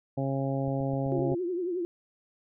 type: harmonic tone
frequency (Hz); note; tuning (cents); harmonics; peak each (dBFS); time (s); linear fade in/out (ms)
136; C#3; -33; 1 / 2 / 3 / 4 / 5 / 6; -30 / -32 / -39 / -34 / -38 / -41; 0.17-1.35; 10
type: click train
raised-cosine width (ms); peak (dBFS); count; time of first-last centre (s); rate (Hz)
5; -32; 6; 0.68-1.319; 7.83
type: tone with vibrato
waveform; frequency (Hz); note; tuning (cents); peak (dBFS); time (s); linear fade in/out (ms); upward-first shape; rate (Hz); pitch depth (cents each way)
sine; 355.3; F4; +30; -28; 1.12-1.85; 0; triangle; 11; 110
effects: none